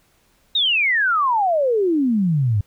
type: exponential sweep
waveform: sine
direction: down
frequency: 3815 to 96.6 Hz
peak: -15 dBFS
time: 0.55-2.61 s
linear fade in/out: 5 ms
effects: pink hiss -60 dBFS RMS until 2.66 s